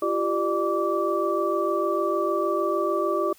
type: tone cluster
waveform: sine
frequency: 342.8 / 389.4 / 599 / 1158 Hz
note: F4 / G4 / D5 / D6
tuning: -32 / -12 / +34 / -25 cents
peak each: -27 dBFS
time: 0.02-3.33 s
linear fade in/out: 5 ms
effects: white hiss -55 dBFS RMS until 3.38 s